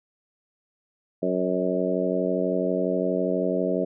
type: harmonic tone with a mistuned harmonic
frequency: 92.2 Hz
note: F#2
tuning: 6 cents flat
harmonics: 2 / 3 / 4 / 5 / 6 / 7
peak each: -29 / -29 / -29 / -29 / -29 / -29 dBFS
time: 1.22-3.85 s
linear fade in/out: 10 ms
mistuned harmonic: 7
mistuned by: -18 cents
effects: none